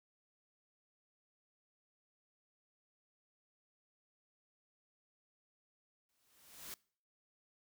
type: noise with exponential growth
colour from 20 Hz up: white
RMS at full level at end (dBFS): -45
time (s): 6.09-6.74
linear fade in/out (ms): 1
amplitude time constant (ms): 140
effects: noise-tail reverb RT60 0.5 s tail -24 dB re dry